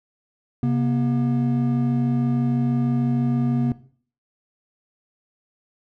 triangle tone pair together, 133.2 / 239.4 Hz, C3 / A#3, +31 / +46 cents, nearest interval minor seventh, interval 1015 cents, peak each -19 dBFS, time 0.63-3.72 s, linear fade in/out 2 ms, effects noise-tail reverb RT60 0.5 s tail -17 dB re dry

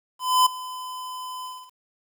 square tone with ADSR envelope, 1014 Hz, B5, 45 cents sharp, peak -14 dBFS, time 0.19-1.72 s, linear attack 270 ms, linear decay 9 ms, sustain -19 dB, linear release 270 ms, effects 9-bit

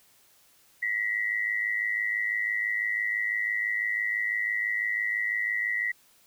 sine tone pair together, 1926 / 2032 Hz, B6 / B6, -44 / +49 cents, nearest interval minor second, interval 93 cents, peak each -27 / -31 dBFS, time 0.82-5.92 s, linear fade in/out 10 ms, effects white hiss -61 dBFS RMS until 6.26 s

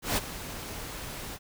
pink noise with ADSR envelope, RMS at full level -25 dBFS, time 0.02-1.39 s, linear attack 150 ms, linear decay 25 ms, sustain -14 dB, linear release 52 ms, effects none

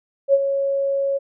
sine tone with ADSR envelope, 552 Hz, C#5, 7 cents flat, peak -9 dBFS, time 0.28-1.19 s, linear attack 55 ms, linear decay 43 ms, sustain -9 dB, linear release 24 ms, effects none

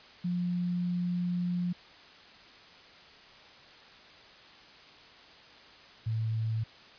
sine tone pair in turn, 177 / 111.52 Hz, F3 / A2, +23 / +24 cents, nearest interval minor sixth, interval 799 cents, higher first, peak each -28 dBFS, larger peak neither, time 0.24-1.73 / 6.06-6.64 s, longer first, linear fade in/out 10 ms, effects white hiss -53 dBFS RMS until 6.98 s + resampled to 11025 Hz

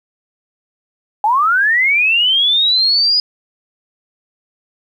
sine linear sweep, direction up, 813 to 4978 Hz, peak -10 dBFS, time 1.24-3.2 s, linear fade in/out 2 ms, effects 8-bit

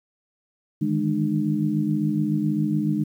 sine tone cluster, 152.5 / 159.7 / 208.7 / 301.3 Hz, D#3 / D#3 / G#3 / D4, -34 / +45 / +9 / +44 cents, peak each -27 / -28 / -24 / -25 dBFS, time 0.81-3.04 s, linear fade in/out 10 ms, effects 9-bit

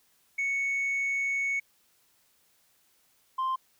sine tone pair in turn, 2217 / 1046.3 Hz, C#7 / C6, 0 / 0 cents, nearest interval octave + minor second, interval 1300 cents, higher first, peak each -24 dBFS, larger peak neither, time 0.38-1.6 / 3.38-3.56 s, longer first, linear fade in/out 10 ms, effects tanh soft clip ceiling -25 dBFS + white hiss -67 dBFS RMS until 3.79 s

